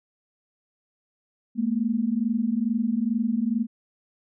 sine tone pair together, 215.1 / 237.4 Hz, A3 / A#3, -39 / +32 cents, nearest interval major second, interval 171 cents, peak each -25 / -24 dBFS, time 1.55-3.67 s, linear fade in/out 50 ms, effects none

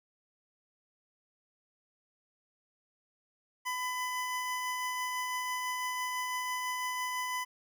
25% pulse tone with tremolo, 1003 Hz, B5, 26 cents sharp, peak -28 dBFS, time 3.65-7.45 s, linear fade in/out 20 ms, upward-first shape triangle, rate 6 Hz, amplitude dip 25%, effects none

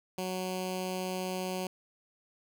10% pulse tone with notch filter, 185 Hz, F#3, in tune, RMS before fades -35 dBFS, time 0.18-1.67 s, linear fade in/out 2 ms, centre 1300 Hz, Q 1.3, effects none

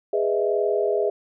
sine chord, E major seventh, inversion first, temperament just, 412 / 494.4 / 618.1 / 659.3 Hz, G#4 / B4 / D#5 / E5, -14 / +2 / -12 / 0 cents, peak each -22 / -27 / -27 / -26 dBFS, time 0.13-1.1 s, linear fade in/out 5 ms, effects none

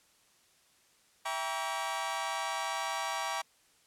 sawtooth chord, E diminished seventh, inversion none, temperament just, 659.3 / 791.1 / 949.3 / 1139.2 Hz, E5 / G5 / Bb5 / Db6, 0 / +16 / +31 / +47 cents, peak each -37 / -34 / -34 / -34 dBFS, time 1.25-3.42 s, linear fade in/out 10 ms, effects white hiss -66 dBFS RMS until 3.86 s + low-pass 10000 Hz 12 dB/octave

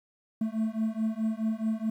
triangle beating tone pair, 218.5 / 223.2 Hz, A3 / A3, -12 / +25 cents, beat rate 4.7 Hz, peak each -28 dBFS, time 0.41-1.9 s, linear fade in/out 5 ms, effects 10-bit

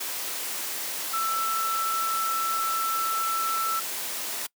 sine tone in noise, 1328 Hz, E6, 12 cents sharp, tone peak -25 dBFS, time 1.13-3.8 s, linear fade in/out 10 ms, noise white, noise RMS -32 dBFS, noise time 0-4.47 s, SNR +4 dB, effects noise-tail reverb RT60 0.1 s tail -23 dB re dry + high-pass 300 Hz 12 dB/octave

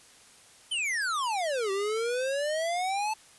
square exponential two-way sweep, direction down then up, 3138 to 383.1 to 882 Hz, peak -28 dBFS, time 0.71-3.14 s, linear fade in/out 10 ms, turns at 1.71 s, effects white hiss -55 dBFS RMS until 3.38 s + resampled to 24000 Hz

